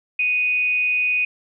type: tone with frequency modulation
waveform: sine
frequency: 2489 Hz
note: D#7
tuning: in tune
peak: -17 dBFS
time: 0.19-1.25 s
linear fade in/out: 5 ms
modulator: 269 Hz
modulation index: 0.24
effects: none